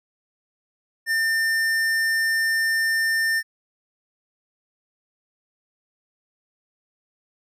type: tone with hard clipping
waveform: sine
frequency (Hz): 1800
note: A6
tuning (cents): +39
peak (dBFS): -21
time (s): 1.06-3.43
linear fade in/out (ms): 50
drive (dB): 14
effects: none